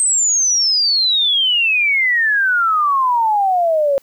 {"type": "exponential sweep", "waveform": "sine", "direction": "down", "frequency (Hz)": [8372, 542], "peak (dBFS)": -12, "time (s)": [0, 3.98], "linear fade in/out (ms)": 0, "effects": ["white hiss -54 dBFS RMS until 4.02 s"]}